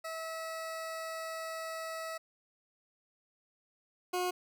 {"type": "tone pair in turn", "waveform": "20% pulse", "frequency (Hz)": [648, 361.2], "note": ["E5", "F#4"], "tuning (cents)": [-30, -42], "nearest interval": "minor seventh", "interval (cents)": 1012, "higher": "first", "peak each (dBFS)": [-33, -26], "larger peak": "second", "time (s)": [[0.04, 2.18], [4.13, 4.31]], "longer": "first", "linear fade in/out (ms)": 10, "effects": []}